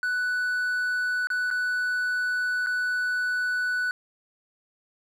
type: tone with dropouts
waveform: triangle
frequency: 1486 Hz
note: F#6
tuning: 7 cents sharp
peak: -22 dBFS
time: 0.03-3.91 s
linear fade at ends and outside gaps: 1 ms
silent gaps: 1.271-1.302 / 1.504-1.511 / 2.663-2.669 s
effects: none